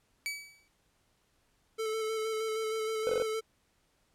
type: tone with exponential decay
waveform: sawtooth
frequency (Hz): 2285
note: D7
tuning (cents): -48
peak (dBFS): -27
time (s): 0.26-0.68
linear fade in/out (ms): 0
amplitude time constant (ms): 90
type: tone with vibrato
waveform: square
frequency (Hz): 439.6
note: A4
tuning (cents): -2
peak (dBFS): -32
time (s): 1.78-3.41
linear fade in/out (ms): 20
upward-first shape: square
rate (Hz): 6.4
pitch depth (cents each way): 17
type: tone bursts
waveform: triangle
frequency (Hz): 498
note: B4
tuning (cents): +14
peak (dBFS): -25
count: 4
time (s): 3.07-3.222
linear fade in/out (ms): 0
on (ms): 23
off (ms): 20
effects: pink hiss -72 dBFS RMS until 4.14 s + low-pass 12000 Hz 12 dB/octave